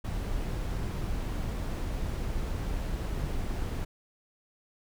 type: noise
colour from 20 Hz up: brown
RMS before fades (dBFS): -32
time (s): 0.04-3.85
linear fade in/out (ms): 10
effects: none